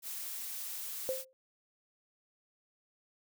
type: noise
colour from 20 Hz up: blue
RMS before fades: -41 dBFS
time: 0.02-1.25 s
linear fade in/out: 50 ms
type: tone with exponential decay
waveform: sine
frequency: 523.3 Hz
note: C5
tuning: in tune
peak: -28 dBFS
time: 1.09-1.33 s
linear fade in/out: 0 ms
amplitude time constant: 51 ms
effects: none